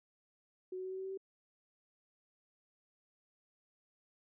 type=tone with pitch steps; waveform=sine; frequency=370 / 372.6 / 375.2 / 377.8 / 380.4 / 383 / 385.7 Hz; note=F#4 / F#4 / F#4 / F#4 / F#4 / G4 / G4; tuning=0 / +12 / +24 / +36 / +48 / -40 / -28 cents; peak=-39 dBFS; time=0.72-1.175 s; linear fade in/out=5 ms; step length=65 ms; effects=none